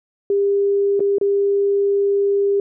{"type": "tone with dropouts", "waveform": "sine", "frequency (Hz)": 400.3, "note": "G4", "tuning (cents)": 36, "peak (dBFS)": -14, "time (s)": [0.3, 2.6], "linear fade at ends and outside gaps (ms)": 2, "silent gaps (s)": [[0.995, 1.004], [1.184, 1.212]], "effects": []}